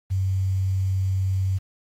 sine tone with quantisation, 95.1 Hz, F#2, 48 cents sharp, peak -20 dBFS, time 0.1-1.59 s, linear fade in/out 20 ms, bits 8, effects AAC 48 kbps

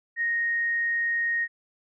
sine tone, 1864.7 Hz, A#6, in tune, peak -23 dBFS, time 0.16-1.48 s, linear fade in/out 50 ms, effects none

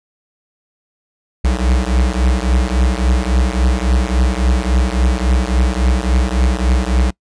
square beating tone pair, 61.1 / 64.7 Hz, B1 / C2, -18 / -19 cents, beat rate 3.6 Hz, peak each -15 / -17 dBFS, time 1.44-7.11 s, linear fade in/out 10 ms, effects noise-tail reverb RT60 0.1 s tail -24 dB re dry + resampled to 22050 Hz

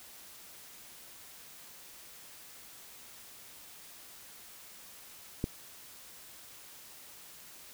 click, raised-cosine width 3 ms, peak -17 dBFS, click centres 5.441 s, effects white hiss -52 dBFS RMS until 7.73 s

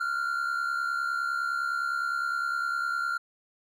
triangle tone pair together, 1383.2 / 1453 Hz, F6 / F#6, -17 / -32 cents, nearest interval minor second, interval 85 cents, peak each -26 / -32 dBFS, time 0-3.18 s, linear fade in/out 10 ms, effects none

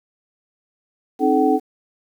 sine tone cluster, 266.7 / 310.8 / 431.7 / 758 Hz, C4 / D#4 / A4 / F#5, +33 / -2 / -33 / +42 cents, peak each -19 dBFS, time 1.19-1.6 s, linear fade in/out 50 ms, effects 8-bit

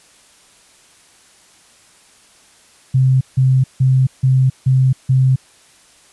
sine tone bursts, 130.81 Hz, C3, in tune, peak -9 dBFS, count 6, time 2.94-5.36 s, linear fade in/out 10 ms, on 270 ms, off 160 ms, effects white hiss -49 dBFS RMS until 6.12 s + resampled to 24000 Hz

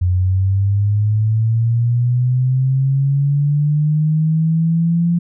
sine linear sweep, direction up, 88.7 to 172.7 Hz, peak -12 dBFS, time 0.01-5.19 s, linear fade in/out 10 ms, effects none

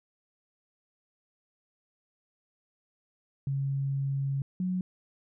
sine tone pair in turn, 137.5 / 183.54 Hz, C#3 / F#3, -14 / -14 cents, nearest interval perfect fourth, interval 500 cents, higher second, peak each -27 dBFS, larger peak neither, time 3.47-4.42 / 4.6-4.81 s, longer first, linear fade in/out 2 ms, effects none

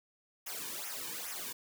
white noise with flanger, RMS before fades -41 dBFS, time 0.46-1.53 s, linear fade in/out 10 ms, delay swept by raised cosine 0.23 to 1.53 ms, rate 2.4 Hz, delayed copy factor -0.9, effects none

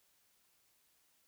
silence, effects white hiss -73 dBFS RMS until 1.27 s

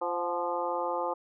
harmonic tone with a mistuned harmonic, 173.8 Hz, F3, 8 cents flat, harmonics 2 / 3 / 4 / 5 / 6 / 7, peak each -38 / -33 / -38 / -33 / -37 / -38 dBFS, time 0.01-1.14 s, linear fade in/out 10 ms, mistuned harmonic 4, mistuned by +53 cents, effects none

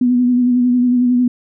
sine tone with vibrato, 246.9 Hz, B3, in tune, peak -10 dBFS, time 0.01-1.28 s, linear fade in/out 5 ms, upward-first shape sine, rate 11 Hz, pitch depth 31 cents each way, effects none

